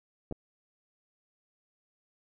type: clicks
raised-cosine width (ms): 2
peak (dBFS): -24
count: 2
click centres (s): 0.312 / 0.324
effects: none